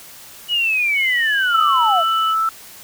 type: linear sweep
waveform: sine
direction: down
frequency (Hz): 2954 to 622.3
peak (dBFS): -15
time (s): 0.48-2.04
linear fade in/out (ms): 50
type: tone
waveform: sine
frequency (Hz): 2973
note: F#7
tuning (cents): +8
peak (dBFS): -24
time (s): 0.94-2.35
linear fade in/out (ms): 50
type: tone with vibrato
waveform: sine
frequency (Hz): 1318.5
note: E6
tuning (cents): 0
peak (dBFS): -15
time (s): 1.54-2.49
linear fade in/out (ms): 2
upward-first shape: sine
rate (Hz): 2.3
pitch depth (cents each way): 10
effects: white hiss -40 dBFS RMS until 2.83 s